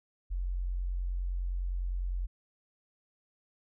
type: tone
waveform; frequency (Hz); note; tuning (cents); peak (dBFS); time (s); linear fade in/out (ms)
sine; 44.87; F1; +48; -30; 0.3-2.27; 20
effects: none